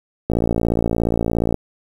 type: click train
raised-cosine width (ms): 2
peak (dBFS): -5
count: 72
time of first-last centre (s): 0.3-1.543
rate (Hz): 57.1
effects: 7-bit